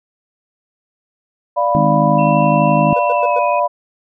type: chord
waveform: sine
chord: B diminished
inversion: first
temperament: equal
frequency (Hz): 587.3 / 698.5 / 987.8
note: D5 / F5 / B5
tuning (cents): 0 / 0 / 0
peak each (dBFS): -17 / -18 / -16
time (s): 1.56-3.68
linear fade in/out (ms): 20
type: harmonic tone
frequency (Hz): 51.8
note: G#1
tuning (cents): -4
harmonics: 3 / 4 / 5 / 6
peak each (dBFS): -16 / -18 / -20 / -22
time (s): 1.75-2.93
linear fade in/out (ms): 0
type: tone with pitch glide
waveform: sine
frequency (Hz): 2698 to 2503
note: E7 to D#7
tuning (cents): +40 to +10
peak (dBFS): -25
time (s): 2.18-3.6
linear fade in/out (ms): 10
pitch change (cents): -130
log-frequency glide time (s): 3.12-3.43
type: tone bursts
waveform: triangle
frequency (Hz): 493.9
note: B4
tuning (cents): 0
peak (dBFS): -16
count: 4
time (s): 2.96-3.392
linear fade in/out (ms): 5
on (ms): 33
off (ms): 100
effects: none